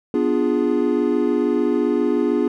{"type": "chord", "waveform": "triangle", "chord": "B diminished seventh", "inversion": "none", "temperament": "equal", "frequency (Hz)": [246.9, 293.7, 349.2, 415.3], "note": ["B3", "D4", "F4", "Ab4"], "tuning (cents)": [0, 0, 0, 0], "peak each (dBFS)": -20, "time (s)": [0.14, 2.48], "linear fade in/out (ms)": 2, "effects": []}